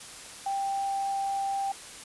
sine tone in noise, 788 Hz, G5, 9 cents sharp, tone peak -27 dBFS, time 0.46-1.72 s, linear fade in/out 5 ms, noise white, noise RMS -44 dBFS, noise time 0-2.04 s, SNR +14 dB, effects resampled to 24000 Hz

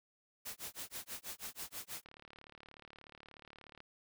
white noise with tremolo, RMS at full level -43 dBFS, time 0.45-2.04 s, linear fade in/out 10 ms, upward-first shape sine, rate 6.2 Hz, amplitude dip 100%
click train, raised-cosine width 0.3 ms, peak -38 dBFS, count 65, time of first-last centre 2.06-3.804 s, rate 36.7 Hz
effects none

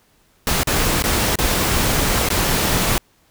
pink noise with dropouts, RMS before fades -18 dBFS, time 0.47-2.98 s, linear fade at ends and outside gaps 1 ms, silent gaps 0.633-0.672 / 1.023-1.039 / 1.356-1.387 / 2.288-2.302 s, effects pink hiss -58 dBFS RMS until 3.3 s

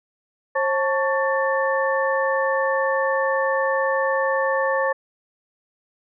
sine tone cluster, 537 / 886 / 1120 / 1776 Hz, C5 / A5 / C#6 / A6, +45 / +12 / +18 / +16 cents, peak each -21 / -27 / -26 / -25 dBFS, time 0.55-4.93 s, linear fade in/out 10 ms, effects none

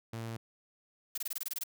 sawtooth tone, 114 Hz, A#2, 38 cents flat, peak -34 dBFS, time 0.13-0.37 s, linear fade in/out 5 ms
blue noise bursts, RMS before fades -36 dBFS, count 10, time 1.15-1.637 s, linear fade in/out 5 ms, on 28 ms, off 23 ms
effects none

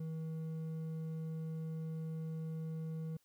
sine tone with hard clipping, 160 Hz, D#3, 49 cents sharp, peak -40 dBFS, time 0-3.17 s, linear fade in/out 5 ms, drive 5 dB, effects white hiss -75 dBFS RMS until 3.24 s

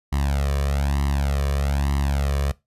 sawtooth tone with flanger, 70.1 Hz, C#2, 20 cents sharp, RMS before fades -22 dBFS, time 0.12-2.52 s, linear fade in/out 10 ms, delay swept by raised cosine 1 to 1.74 ms, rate 1.1 Hz, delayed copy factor +0.95, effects noise-tail reverb RT60 0.2 s tail -20 dB re dry + resampled to 32000 Hz

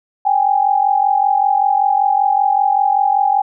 sine tone pair together, 784 / 829.2 Hz, G5 / G#5, 0 / -3 cents, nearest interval minor second, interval 97 cents, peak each -14 dBFS, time 0.25-3.42 s, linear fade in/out 10 ms, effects none

